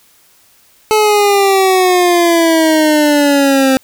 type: exponential sweep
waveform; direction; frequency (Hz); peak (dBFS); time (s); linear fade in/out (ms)
25% pulse; down; 433.3 to 262.3; -4; 0.91-3.77; 0
effects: white hiss -49 dBFS RMS until 3.83 s